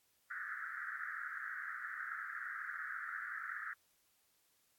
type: band-pass noise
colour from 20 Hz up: pink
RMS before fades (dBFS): -44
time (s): 0.3-3.74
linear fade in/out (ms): 10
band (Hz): 1300 to 1900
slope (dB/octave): 96
effects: white hiss -75 dBFS RMS until 4.78 s + AAC 64 kbps